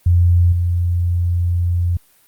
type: tone with level steps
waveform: sine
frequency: 87.31 Hz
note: F2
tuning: in tune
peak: -9 / -14 dBFS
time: 0.06-1.97 s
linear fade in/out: 5 ms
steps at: 0.52 s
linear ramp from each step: 5 ms
effects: white hiss -54 dBFS RMS until 2.27 s + Opus 32 kbps

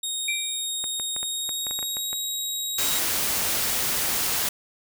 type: tone with pitch glide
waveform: 20% pulse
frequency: 3729 to 3807 Hz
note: A#7 to A#7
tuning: 0 to +36 cents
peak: -21 dBFS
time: 0.03-2.99 s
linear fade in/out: 5 ms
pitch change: +36 cents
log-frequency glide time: 1.22-2.17 s
type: tone with exponential decay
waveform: sine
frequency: 2349 Hz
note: D7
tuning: in tune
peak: -22 dBFS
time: 0.28-0.68 s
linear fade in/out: 5 ms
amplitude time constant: 85 ms
type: clicks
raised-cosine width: 0.5 ms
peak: -22 dBFS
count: 11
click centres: 0.841 / 0.998 / 1.164 / 1.23 / 1.492 / 1.668 / 1.71 / 1.79 / 1.828 / 1.969 / 2.13 s
type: noise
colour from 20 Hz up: white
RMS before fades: -25 dBFS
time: 2.78-4.49 s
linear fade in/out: 5 ms
effects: none

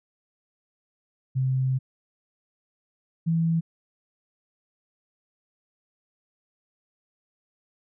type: tone pair in turn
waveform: sine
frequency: 130.81 / 164.81 Hz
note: C3 / E3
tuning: 0 / 0 cents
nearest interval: major third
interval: 400 cents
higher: second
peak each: -21 / -20 dBFS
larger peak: second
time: 1.35-1.79 / 3.26-3.61 s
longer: first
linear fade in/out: 20 ms
effects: none

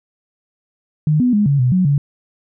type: tone with pitch steps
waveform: sine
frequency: 152.5 / 248.1 / 207.5 / 141.1 / 125.5 / 184.2 / 142.4 Hz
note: D#3 / B3 / G#3 / C#3 / B2 / F#3 / C#3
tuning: -34 / +8 / -1 / +31 / +28 / -7 / +47 cents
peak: -11 dBFS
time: 1.07-1.98 s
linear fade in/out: 2 ms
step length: 130 ms
effects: none

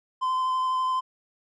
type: tone with vibrato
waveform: triangle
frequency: 1030 Hz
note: C6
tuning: 28 cents flat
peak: -21 dBFS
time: 0.21-1.01 s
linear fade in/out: 20 ms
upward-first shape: sine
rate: 12 Hz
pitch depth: 12 cents each way
effects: resampled to 22050 Hz

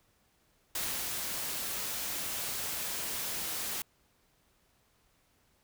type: noise with ADSR envelope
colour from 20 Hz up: white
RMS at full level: -34 dBFS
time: 0.75-3.82 s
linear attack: 4 ms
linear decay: 310 ms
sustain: -2 dB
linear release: 3 ms
effects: pink hiss -70 dBFS RMS until 5.63 s

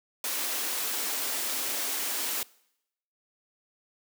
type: high-pass noise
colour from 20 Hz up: white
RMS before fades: -31 dBFS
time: 0.24-2.43 s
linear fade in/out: 2 ms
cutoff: 230 Hz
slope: 96 dB/octave
effects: noise-tail reverb RT60 0.8 s tail -23 dB re dry

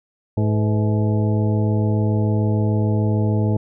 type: harmonic tone with a mistuned harmonic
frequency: 106.8 Hz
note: G#2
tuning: 49 cents sharp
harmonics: 1 / 2 / 3 / 4 / 5 / 6 / 8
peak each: -17 / -23 / -27 / -29 / -31 / -33 / -35 dBFS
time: 0.37-3.57 s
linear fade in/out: 5 ms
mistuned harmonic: 5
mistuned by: -99 cents
effects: none

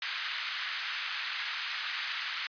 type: band-pass noise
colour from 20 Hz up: pink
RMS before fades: -36 dBFS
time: 0.02-2.47 s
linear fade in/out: 2 ms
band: 1400 to 4500 Hz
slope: 24 dB/octave
effects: resampled to 11025 Hz

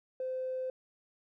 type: tone with tanh clipping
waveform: triangle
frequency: 516 Hz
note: C5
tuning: 24 cents flat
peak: -33 dBFS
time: 0.2-0.7 s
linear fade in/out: 2 ms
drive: 4 dB
effects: none

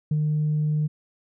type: tone with ADSR envelope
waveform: sine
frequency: 151.8 Hz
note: D#3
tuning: 42 cents flat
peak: -17 dBFS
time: 0.11-0.88 s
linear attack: 5 ms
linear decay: 46 ms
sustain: -2 dB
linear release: 21 ms
effects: tanh soft clip ceiling -17 dBFS

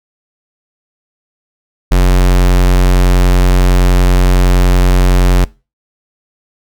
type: tone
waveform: square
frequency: 45.35 Hz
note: F#1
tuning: 34 cents flat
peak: -6 dBFS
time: 1.91-5.45 s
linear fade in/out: 10 ms
effects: noise-tail reverb RT60 0.3 s tail -23 dB re dry

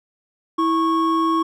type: tone pair together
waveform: triangle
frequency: 327 / 1100 Hz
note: E4 / C#6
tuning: -14 / -14 cents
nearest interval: octave + major sixth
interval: 2100 cents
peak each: -17 dBFS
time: 0.58-1.43 s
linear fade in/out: 10 ms
effects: none

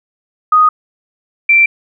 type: tone pair in turn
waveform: sine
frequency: 1244.5 / 2349 Hz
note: D#6 / D7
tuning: 0 / 0 cents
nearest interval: major seventh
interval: 1100 cents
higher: second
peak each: -5 dBFS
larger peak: neither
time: 0.52-0.69 / 1.49-1.66 s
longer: neither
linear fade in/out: 5 ms
effects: none

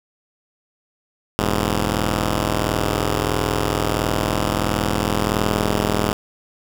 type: tone pair together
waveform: 5% pulse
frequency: 41.49 / 103.83 Hz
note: E1 / G#2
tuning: +12 / 0 cents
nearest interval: octave + major third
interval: 1588 cents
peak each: -10 dBFS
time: 1.39-6.13 s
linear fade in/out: 0 ms
effects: none

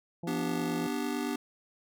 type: harmonic tone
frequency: 170.3 Hz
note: F3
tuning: 43 cents flat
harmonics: 1 / 2 / 3 / 4 / 5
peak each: -36 / -42 / -46 / -48 / -50 dBFS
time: 0.23-0.87 s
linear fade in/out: 5 ms
type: chord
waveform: square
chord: G major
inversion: first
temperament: just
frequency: 245 / 294 / 392 Hz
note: B3 / D4 / G4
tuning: -14 / +2 / 0 cents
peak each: -35 / -35 / -38 dBFS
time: 0.27-1.36 s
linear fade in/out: 5 ms
effects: none

